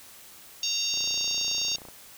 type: harmonic tone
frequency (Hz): 924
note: A#5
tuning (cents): -16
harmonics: 3 / 4 / 5 / 6 / 7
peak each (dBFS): -34 / -32 / -31 / -32 / -32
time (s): 0.63-1.76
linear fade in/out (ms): 2
type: click train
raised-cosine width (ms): 1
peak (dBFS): -31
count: 29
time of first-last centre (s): 0.94-1.886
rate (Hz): 29.6
effects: white hiss -49 dBFS RMS until 2.17 s